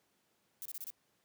violet noise bursts, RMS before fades -43 dBFS, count 5, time 0.62-0.903 s, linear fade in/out 0 ms, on 35 ms, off 27 ms, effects pink hiss -75 dBFS RMS until 1.24 s + high-pass 150 Hz 12 dB/octave

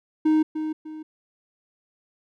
triangle tone with echo, 311.1 Hz, D#4, in tune, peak -14 dBFS, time 0.25-0.43 s, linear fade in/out 10 ms, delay 300 ms, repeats 2, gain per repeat -9 dB, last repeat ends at 1.03 s, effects none

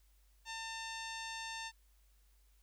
15% pulse tone with low-pass filter, 900 Hz, A5, 39 cents sharp, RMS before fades -44 dBFS, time 0.45-1.72 s, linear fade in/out 50 ms, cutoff 6100 Hz, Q 9.8, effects added 50 Hz sine -65 dBFS peak until 2.62 s + white hiss -75 dBFS RMS until 2.62 s

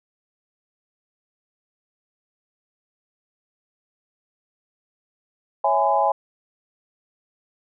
sine chord, C# minor seventh, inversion none, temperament equal with one note detuned, 554.4 / 659.3 / 830.6 / 1011.4 Hz, C#5 / E5 / G#5 / B5, 0 / 0 / 0 / +41 cents, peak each -24 / -23 / -19 / -24 dBFS, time 5.64-6.12 s, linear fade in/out 5 ms, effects none

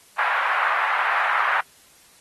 white band-pass noise, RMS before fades -22 dBFS, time 0.18-1.61 s, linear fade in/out 10 ms, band 860 to 1700 Hz, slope 24 dB/octave, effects white hiss -53 dBFS RMS until 2.2 s + AAC 32 kbps

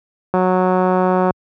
click train, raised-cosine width 1 ms, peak -3 dBFS, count 179, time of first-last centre 0.34-1.307 s, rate 184 Hz, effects high-pass 80 Hz 12 dB/octave

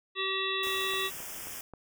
harmonic tone, 383.5 Hz, G4, 38 cents flat, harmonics 1 / 3 / 5 / 7 / 9 / 10, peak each -36 / -36 / -36 / -36 / -36 / -36 dBFS, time 0.15-1.11 s, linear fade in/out 50 ms
white band-stop noise, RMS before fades -41 dBFS, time 0.63-1.61 s, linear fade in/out 2 ms, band 3400 to 5000 Hz, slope 96 dB/octave
click train, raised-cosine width 1 ms, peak -31 dBFS, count 5, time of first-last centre 0.67-1.737 s, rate 3.75 Hz
effects none

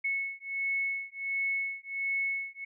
sine beating tone pair, 2199 / 2200.4 Hz, C#7 / C#7, -14 / -13 cents, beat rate 1.4 Hz, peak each -33 / -33 dBFS, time 0.04-2.65 s, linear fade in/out 10 ms, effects none

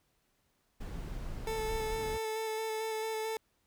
brown noise, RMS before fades -40 dBFS, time 0.8-2.18 s, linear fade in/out 10 ms
30% pulse tone with vibrato, 440.3 Hz, A4, 1 cent sharp, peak -31 dBFS, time 1.47-3.37 s, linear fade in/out 2 ms, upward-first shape square, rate 4.5 Hz, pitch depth 13 cents each way
effects pink hiss -75 dBFS RMS until 3.66 s

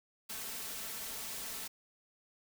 white noise with comb filter, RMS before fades -42 dBFS, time 0.29-1.68 s, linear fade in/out 10 ms, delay 4.5 ms, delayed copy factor +0.55, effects none

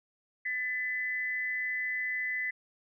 sine tone pair together, 1763 / 2009 Hz, A6 / B6, +3 / +29 cents, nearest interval major second, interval 226 cents, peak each -37 / -31 dBFS, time 0.45-2.51 s, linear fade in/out 10 ms, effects none

